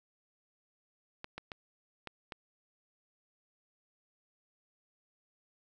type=clicks; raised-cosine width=0.3 ms; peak=-25 dBFS; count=5; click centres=1.244 / 1.38 / 1.518 / 2.073 / 2.322 s; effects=none